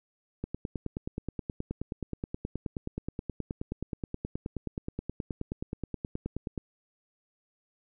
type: click train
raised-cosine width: 3 ms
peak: -20 dBFS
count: 59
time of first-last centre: 0.44-6.578 s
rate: 9.45 Hz
effects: none